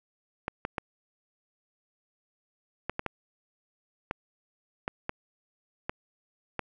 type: clicks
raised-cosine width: 0.5 ms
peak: -15 dBFS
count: 11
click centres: 0.481 / 0.651 / 0.782 / 2.896 / 2.994 / 3.063 / 4.111 / 4.879 / 5.094 / 5.895 / 6.593 s
effects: none